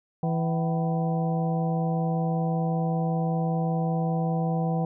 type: harmonic tone with a mistuned harmonic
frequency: 164.81 Hz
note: E3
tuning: in tune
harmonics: 1 / 2 / 3 / 4 / 5 / 6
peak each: -24 / -38 / -33 / -37 / -32 / -43 dBFS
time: 0.23-4.85 s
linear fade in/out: 2 ms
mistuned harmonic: 5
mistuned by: -130 cents
effects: none